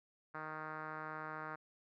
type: tone with low-pass filter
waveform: 5% pulse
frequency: 155.56 Hz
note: D#3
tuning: in tune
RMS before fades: -45 dBFS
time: 0.34-1.56 s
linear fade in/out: 10 ms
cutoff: 1400 Hz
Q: 2.5
effects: none